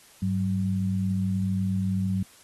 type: tone pair together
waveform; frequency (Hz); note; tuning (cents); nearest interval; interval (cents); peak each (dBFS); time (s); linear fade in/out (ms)
sine; 100 / 188.77; G2 / F#3; +35 / +35; major seventh; 1100; -27 / -25; 0.22-2.23; 5
effects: white hiss -54 dBFS RMS until 2.43 s + AAC 32 kbps